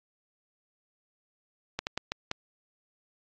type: slowing click train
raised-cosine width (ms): 0.2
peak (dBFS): -13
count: 5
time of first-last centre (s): 1.79-2.314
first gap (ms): 79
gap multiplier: 1.35
effects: low-pass 6000 Hz 12 dB/octave + AAC 48 kbps